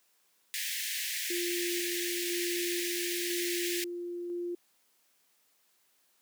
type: high-pass noise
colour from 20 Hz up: pink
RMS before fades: -35 dBFS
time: 0.54-3.84 s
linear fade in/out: 0 ms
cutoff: 1700 Hz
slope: 96 dB/octave
type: tone with tremolo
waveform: sine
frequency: 349.2 Hz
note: F4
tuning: in tune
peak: -32 dBFS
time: 1.3-4.55 s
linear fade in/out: 5 ms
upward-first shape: square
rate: 1 Hz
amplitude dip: 25%
effects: white hiss -70 dBFS RMS until 6.21 s + high-pass 200 Hz 12 dB/octave